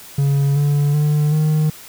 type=tone with pitch steps; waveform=triangle; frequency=140.1 / 144.62 / 149.29 / 154.11 Hz; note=C#3 / D3 / D3 / D#3; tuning=+19 / -26 / +29 / -16 cents; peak=-11 dBFS; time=0.18-1.7 s; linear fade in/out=5 ms; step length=380 ms; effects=white hiss -39 dBFS RMS until 1.88 s